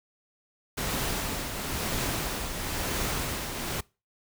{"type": "noise with tremolo", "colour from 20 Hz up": "pink", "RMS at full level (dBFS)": -29, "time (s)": [0.77, 3.81], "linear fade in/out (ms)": 10, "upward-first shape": "triangle", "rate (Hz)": 1, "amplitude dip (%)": 50, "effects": ["noise-tail reverb RT60 0.3 s tail -24 dB re dry"]}